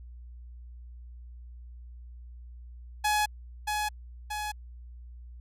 sawtooth tone with echo, 843 Hz, G#5, 26 cents sharp, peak -20 dBFS, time 3.04-3.26 s, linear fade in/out 10 ms, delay 630 ms, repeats 2, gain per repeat -4 dB, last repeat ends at 4.52 s, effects added 60 Hz sine -43 dBFS peak until 5.4 s + resampled to 32000 Hz

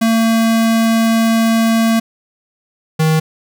square tone pair in turn, 226.2 / 157.88 Hz, A3 / D#3, +48 / +26 cents, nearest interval tritone, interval 622 cents, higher first, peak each -11 dBFS, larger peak neither, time 0.01-2 / 2.99-3.2 s, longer first, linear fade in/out 10 ms, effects none

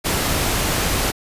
pink noise, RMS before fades -20 dBFS, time 0.04-1.12 s, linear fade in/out 20 ms, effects resampled to 32000 Hz

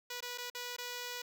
5% pulse tone with dropouts, 489 Hz, B4, 17 cents flat, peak -28 dBFS, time 0.1-1.22 s, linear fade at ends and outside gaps 5 ms, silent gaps 0.206-0.224 / 0.377-0.382 / 0.501-0.548 / 0.765-0.783 s, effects none

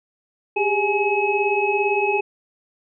sine tone cluster, 393 / 410.6 / 838 / 2563 Hz, G4 / G#4 / G#5 / E7, +4 / -20 / +15 / -49 cents, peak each -23 dBFS, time 0.56-2.21 s, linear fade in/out 10 ms, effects none

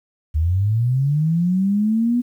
sine linear sweep, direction up, 73.5 to 246.9 Hz, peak -15 dBFS, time 0.34-2.22 s, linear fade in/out 20 ms, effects 9-bit

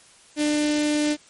sawtooth tone with notch filter, 298.5 Hz, D4, 28 cents sharp, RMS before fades -22 dBFS, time 0.36-1.17 s, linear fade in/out 50 ms, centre 1100 Hz, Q 0.81, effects white hiss -52 dBFS RMS until 1.29 s + MP3 48 kbps

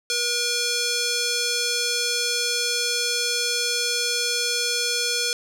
square tone with band-pass filter, 480 Hz, B4, 49 cents flat, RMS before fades -24 dBFS, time 0.1-5.33 s, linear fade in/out 0 ms, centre 5300 Hz, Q 1.5, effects none

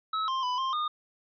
square tone with pitch steps, 1293 / 1053 / 997 / 1055 / 1222 Hz, E6 / C6 / B5 / C6 / D#6, -34 / +11 / +16 / +14 / -32 cents, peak -28 dBFS, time 0.13-0.88 s, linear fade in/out 5 ms, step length 150 ms, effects resampled to 11025 Hz

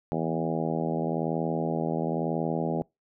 harmonic tone with a mistuned harmonic, 81 Hz, E2, 30 cents flat, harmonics 2 / 3 / 4 / 5 / 6 / 7 / 8 / 9 / 10, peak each -31 / -33 / -34 / -35 / -36 / -36 / -37 / -38 / -38 dBFS, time 0.12-2.82 s, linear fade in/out 0 ms, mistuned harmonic 2, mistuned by +18 cents, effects noise-tail reverb RT60 0.2 s tail -25 dB re dry

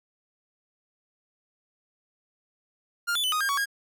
45% pulse tone with pitch steps, 1405 / 3472 / 3014 / 1244 / 1608 / 1124 / 1632 Hz, F6 / A7 / F#7 / D#6 / G6 / C#6 / G#6, +10 / -24 / +31 / -1 / +44 / +24 / -31 cents, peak -24 dBFS, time 3.07-3.658 s, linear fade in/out 20 ms, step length 84 ms, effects none

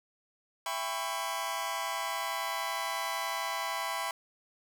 sawtooth chord, C# half-diminished seventh, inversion first, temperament just, 665.2 / 798.3 / 997.9 / 1108.7 Hz, E5 / G5 / B5 / C#6, +16 / +31 / +18 / 0 cents, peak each -36 / -35 / -32 / -35 dBFS, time 0.66-4.11 s, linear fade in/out 2 ms, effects none

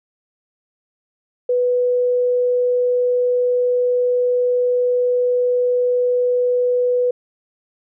sine tone, 493.9 Hz, B4, in tune, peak -14 dBFS, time 1.49-7.11 s, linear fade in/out 5 ms, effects none

